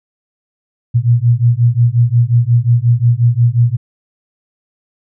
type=beating tone pair; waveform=sine; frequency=116.54 / 122.14 Hz; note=A#2 / B2; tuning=0 / -19 cents; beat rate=5.6 Hz; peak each=-11 dBFS; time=0.94-3.77 s; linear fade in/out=20 ms; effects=none

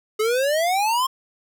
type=exponential sweep; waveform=square; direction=up; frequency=420 to 1073 Hz; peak=-19 dBFS; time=0.19-1.07 s; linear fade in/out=10 ms; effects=none

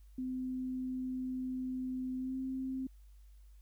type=tone with pitch glide; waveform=sine; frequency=256.5 to 262.2 Hz; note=C4 to C4; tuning=-34 to +4 cents; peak=-35 dBFS; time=0.18-2.87 s; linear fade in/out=5 ms; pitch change=+38 cents; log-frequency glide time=2.18-2.36 s; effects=added 50 Hz sine -54 dBFS peak until 3.61 s + white hiss -75 dBFS RMS until 3.61 s

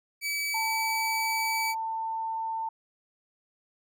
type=tone; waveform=sawtooth; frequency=2292 Hz; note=D7; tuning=43 cents flat; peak=-25 dBFS; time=0.21-1.75 s; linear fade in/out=50 ms
type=tone with pitch glide; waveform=sine; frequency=891 to 896.2 Hz; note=A5 to A5; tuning=+22 to +32 cents; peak=-29 dBFS; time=0.54-2.69 s; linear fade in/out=5 ms; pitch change=+10 cents; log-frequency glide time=0.89-2.4 s
effects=none

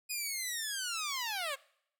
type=linear sweep; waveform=10% pulse; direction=down; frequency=2500 to 523.3 Hz; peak=-26 dBFS; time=0.09-1.56 s; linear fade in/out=20 ms; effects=noise-tail reverb RT60 0.7 s tail -22 dB re dry

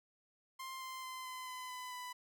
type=tone with pitch steps; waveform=sawtooth; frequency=1052 / 1042.3 / 1032.7 / 1023.2 / 1013.8 / 1004.5 / 995.3 Hz; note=C6 / C6 / C6 / C6 / B5 / B5 / B5; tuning=+9 / -7 / -23 / -39 / +45 / +29 / +13 cents; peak=-40 dBFS; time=0.59-2.13 s; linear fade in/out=10 ms; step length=220 ms; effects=none

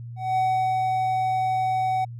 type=tone with ADSR envelope; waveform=triangle; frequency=752 Hz; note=F#5; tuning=28 cents sharp; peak=-17 dBFS; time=0.16-2.05 s; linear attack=210 ms; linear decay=390 ms; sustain=-2 dB; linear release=9 ms; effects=added 118 Hz sine -34 dBFS peak until 2.19 s

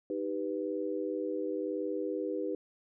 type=chord; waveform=sine; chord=Eb augmented; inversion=none; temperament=equal; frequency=311.1 / 392 / 493.9 Hz; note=Eb4 / G4 / B4; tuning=0 / 0 / 0 cents; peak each=-36 / -36 / -36 dBFS; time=0.1-2.55 s; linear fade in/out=2 ms; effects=none

